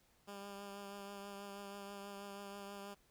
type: tone with vibrato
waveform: 10% pulse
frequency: 200 Hz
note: G3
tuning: 35 cents sharp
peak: -39 dBFS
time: 0.27-2.95 s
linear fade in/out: 20 ms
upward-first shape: triangle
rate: 6.2 Hz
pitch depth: 23 cents each way
effects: pink hiss -72 dBFS RMS until 3.1 s